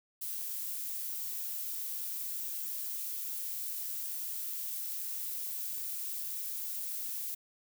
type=noise; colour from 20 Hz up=violet; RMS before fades=-38 dBFS; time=0.21-7.35 s; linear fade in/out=10 ms; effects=none